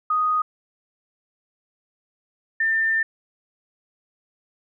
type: tone pair in turn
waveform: sine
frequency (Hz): 1244.5 / 1794.6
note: D#6 / A6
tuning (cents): 0 / +34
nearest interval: tritone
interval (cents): 634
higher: second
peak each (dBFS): -18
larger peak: neither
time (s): 0.1-0.42 / 2.6-3.03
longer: second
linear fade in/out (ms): 5
effects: none